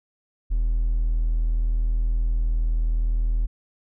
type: tone with hard clipping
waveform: triangle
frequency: 40.35 Hz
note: E1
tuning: 36 cents flat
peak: -19 dBFS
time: 0.5-3.47 s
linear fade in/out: 20 ms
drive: 3 dB
effects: none